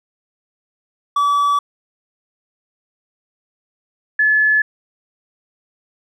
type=tone pair in turn; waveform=triangle / sine; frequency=1148 / 1720.1 Hz; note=D6 / A6; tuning=-40 / -40 cents; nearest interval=perfect fifth; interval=700 cents; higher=second; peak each=-11 dBFS; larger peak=neither; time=1.16-1.59 / 4.19-4.62 s; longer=neither; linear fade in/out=5 ms; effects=none